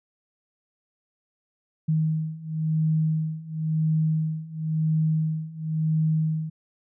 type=beating tone pair; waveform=sine; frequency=157 / 157.96 Hz; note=D#3 / D#3; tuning=+16 / +26 cents; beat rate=0.96 Hz; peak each=-26 / -24 dBFS; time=1.88-6.5 s; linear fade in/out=10 ms; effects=none